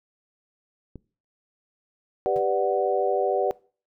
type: click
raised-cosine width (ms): 3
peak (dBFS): -26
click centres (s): 0.957
type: chord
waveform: sine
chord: G major seventh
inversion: none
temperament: equal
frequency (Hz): 392 / 493.9 / 587.3 / 740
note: G4 / B4 / D5 / F#5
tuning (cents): 0 / 0 / 0 / 0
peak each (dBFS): -26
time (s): 2.26-3.51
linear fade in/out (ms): 0
type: tone with exponential decay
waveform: square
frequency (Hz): 146.83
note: D3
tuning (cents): 0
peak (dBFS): -36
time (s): 2.36-2.45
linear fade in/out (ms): 0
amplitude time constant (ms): 19
effects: noise-tail reverb RT60 0.4 s tail -22 dB re dry